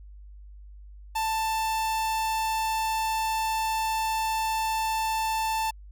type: tone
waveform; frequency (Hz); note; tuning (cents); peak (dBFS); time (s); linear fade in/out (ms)
45% pulse; 885; A5; +10; -25; 1.15-5.71; 10
effects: added 50 Hz sine -43 dBFS peak until 5.91 s